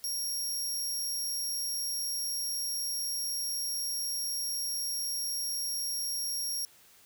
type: tone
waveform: 20% pulse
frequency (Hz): 5588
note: F8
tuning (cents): 0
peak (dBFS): -26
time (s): 0.04-6.65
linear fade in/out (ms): 0
effects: white hiss -59 dBFS RMS until 7.05 s